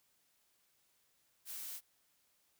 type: noise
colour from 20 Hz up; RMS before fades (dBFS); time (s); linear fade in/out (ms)
blue; -45; 1.45-1.81; 50
effects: white hiss -75 dBFS RMS until 2.59 s